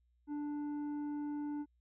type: tone with tanh clipping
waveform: sine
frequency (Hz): 293.7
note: D4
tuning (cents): 0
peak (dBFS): -38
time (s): 0.27-1.66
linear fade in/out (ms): 50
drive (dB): 7
effects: added 60 Hz sine -70 dBFS peak until 1.8 s